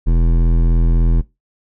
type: tone with hard clipping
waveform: triangle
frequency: 41.8 Hz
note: E1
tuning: 25 cents sharp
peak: -12 dBFS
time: 0.06-1.22 s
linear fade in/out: 20 ms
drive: 18 dB
effects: noise-tail reverb RT60 0.2 s tail -19 dB re dry